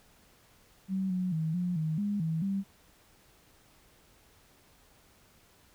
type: tone with pitch steps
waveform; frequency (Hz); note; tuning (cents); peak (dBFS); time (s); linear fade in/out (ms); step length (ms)
sine; 190.7 / 183 / 159.3 / 178.3 / 157.3 / 204.6 / 161.2 / 196; G3 / F#3 / D#3 / F3 / D#3 / G#3 / E3 / G3; -47 / -19 / +41 / +36 / +19 / -26 / -38 / 0; -28; 0.88-2.64; 50; 220
effects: pink hiss -62 dBFS RMS until 5.74 s